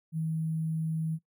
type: tone with sample-and-hold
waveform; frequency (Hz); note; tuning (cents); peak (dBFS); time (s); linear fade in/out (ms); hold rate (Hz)
sine; 160; D#3; +49; -28; 0.12-1.19; 50; 11025
effects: noise-tail reverb RT60 0.1 s tail -19 dB re dry